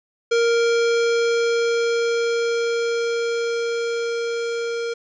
square tone with level ramp, 466.2 Hz, A#4, in tune, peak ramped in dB -16 to -24 dBFS, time 0.31-4.94 s, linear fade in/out 10 ms, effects resampled to 16000 Hz + 8-bit

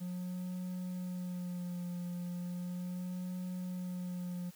triangle tone with vibrato, 179 Hz, F3, 43 cents sharp, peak -35 dBFS, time 0-4.51 s, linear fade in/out 20 ms, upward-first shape sine, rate 0.36 Hz, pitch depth 28 cents each way, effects white hiss -60 dBFS RMS until 4.55 s + high-pass 60 Hz 12 dB/octave

